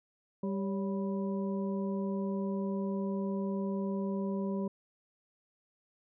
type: harmonic tone with a mistuned harmonic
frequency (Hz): 196.6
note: G3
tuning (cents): +5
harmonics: 1 / 2 / 3 / 5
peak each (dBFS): -32 / -38 / -42 / -46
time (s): 0.43-4.68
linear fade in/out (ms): 5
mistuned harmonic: 3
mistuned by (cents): -79
effects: none